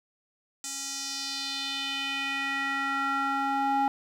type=tone with band-pass filter sweep; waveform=square; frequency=274.4 Hz; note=C#4; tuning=17 cents flat; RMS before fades=-30 dBFS; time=0.64-3.88 s; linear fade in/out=2 ms; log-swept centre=7300 to 830 Hz; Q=2.6; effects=10-bit